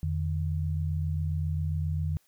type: tone pair together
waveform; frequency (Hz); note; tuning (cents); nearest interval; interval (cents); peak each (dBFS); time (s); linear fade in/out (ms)
sine; 85.26 / 152.7; F2 / D#3; -41 / -32; minor seventh; 1009; -28 / -31; 0.03-2.17; 0
effects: white hiss -68 dBFS RMS until 2.27 s